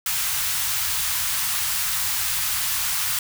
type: band-stop noise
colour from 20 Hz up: white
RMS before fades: -24 dBFS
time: 0.06-3.19 s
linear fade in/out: 2 ms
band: 140 to 910 Hz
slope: 24 dB/octave
effects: none